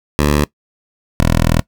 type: tone pair in turn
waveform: 10% pulse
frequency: 73.42 / 40.77 Hz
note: D2 / E1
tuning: 0 / -18 cents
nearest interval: minor seventh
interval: 1018 cents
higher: first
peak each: -3 dBFS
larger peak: neither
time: 0.19-0.44 / 1.2-1.6 s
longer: second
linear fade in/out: 0 ms
effects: noise-tail reverb RT60 0.1 s tail -20 dB re dry